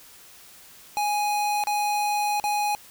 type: tone with dropouts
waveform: square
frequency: 830.6 Hz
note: G#5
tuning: in tune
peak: -23 dBFS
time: 0.97-2.75 s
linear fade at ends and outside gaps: 0 ms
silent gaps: 1.638-1.671 / 2.399-2.44 s
effects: white hiss -49 dBFS RMS until 2.9 s